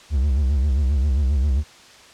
triangle tone with vibrato, 69 Hz, C#2, 7 cents flat, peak -14 dBFS, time 0.1-1.64 s, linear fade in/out 50 ms, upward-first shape sine, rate 7.5 Hz, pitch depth 150 cents each way, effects white hiss -46 dBFS RMS until 2.13 s + low-pass 6000 Hz 12 dB/octave

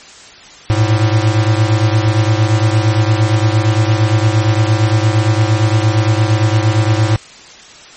square beating tone pair, 106.1 / 114.8 Hz, G#2 / A#2, +38 / -26 cents, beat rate 8.7 Hz, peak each -12 / -15 dBFS, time 0.7-7.16 s, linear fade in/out 0 ms, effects white hiss -37 dBFS RMS until 7.96 s + MP3 32 kbps

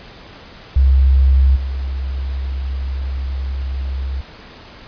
sine tone with level steps, 66.7 Hz, C2, 34 cents sharp, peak -8 / -19 dBFS, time 0.76-4.21 s, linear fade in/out 5 ms, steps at 1.55 s, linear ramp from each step 20 ms, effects pink hiss -39 dBFS RMS until 4.87 s + resampled to 11025 Hz

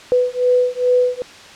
sine beating tone pair, 496.1 / 498.5 Hz, B4 / B4, +8 / +16 cents, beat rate 2.4 Hz, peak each -16 dBFS, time 0.12-1.22 s, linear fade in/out 0 ms, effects white hiss -39 dBFS RMS until 1.55 s + low-pass 5000 Hz 12 dB/octave

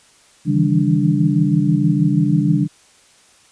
sine tone cluster, 140 / 158.5 / 164.8 / 197.8 / 293.2 Hz, C#3 / D#3 / E3 / G3 / D4, +18 / +32 / 0 / +16 / -3 cents, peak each -19 dBFS, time 0.45-2.68 s, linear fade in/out 50 ms, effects white hiss -51 dBFS RMS until 3.51 s + resampled to 22050 Hz

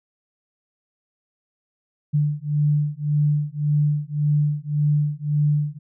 sine beating tone pair, 147.2 / 149 Hz, D3 / D3, +4 / +25 cents, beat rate 1.8 Hz, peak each -21 dBFS, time 2.13-5.79 s, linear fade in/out 20 ms, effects none

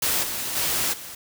white noise with level steps, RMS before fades -23 / -29 / -24 / -38 dBFS, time 0.02-1.15 s, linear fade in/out 5 ms, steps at 0.22 / 0.55 / 0.92 s, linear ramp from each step 20 ms, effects none

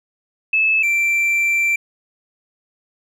sine / triangle tone pair in turn, 2609 / 2349 Hz, E7 / D7, -18 / 0 cents, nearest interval major second, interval 182 cents, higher first, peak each -13 dBFS, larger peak neither, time 0.53-0.83 / 0.83-1.76 s, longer second, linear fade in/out 5 ms, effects none

